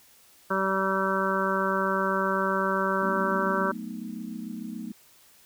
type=harmonic tone; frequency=192.3 Hz; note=G3; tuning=33 cents flat; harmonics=1 / 2 / 3 / 5 / 6 / 7 / 8; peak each=-31 / -31 / -31 / -31 / -31 / -31 / -31 dBFS; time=0.5-3.72 s; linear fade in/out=10 ms
type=chord; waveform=sine; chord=B dominant seventh; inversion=second; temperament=equal; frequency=185 / 220 / 246.9 / 311.1 Hz; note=F#3 / A3 / B3 / D#4; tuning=0 / 0 / 0 / 0 cents; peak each=-41 / -36 / -39 / -42 dBFS; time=3.02-4.92 s; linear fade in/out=5 ms
effects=white hiss -57 dBFS RMS until 5.45 s